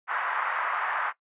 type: band-pass noise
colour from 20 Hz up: pink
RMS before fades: -29 dBFS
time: 0.07-1.13 s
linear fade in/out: 50 ms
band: 950 to 1700 Hz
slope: 24 dB/octave
effects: noise-tail reverb RT60 0.1 s tail -17 dB re dry + resampled to 8000 Hz